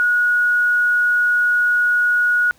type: tone with quantisation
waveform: sine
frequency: 1454 Hz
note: F#6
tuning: 31 cents flat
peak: -13 dBFS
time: 0-2.51 s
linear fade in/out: 0 ms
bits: 7
effects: pink hiss -54 dBFS RMS until 2.58 s